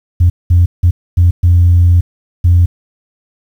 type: tone bursts at uneven times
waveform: sine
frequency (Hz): 87.31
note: F2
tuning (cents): 0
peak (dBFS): -3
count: 6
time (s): 0.2-0.3 / 0.5-0.66 / 0.83-0.91 / 1.17-1.31 / 1.43-2.01 / 2.44-2.66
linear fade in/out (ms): 10
effects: tanh soft clip ceiling -1 dBFS + 7-bit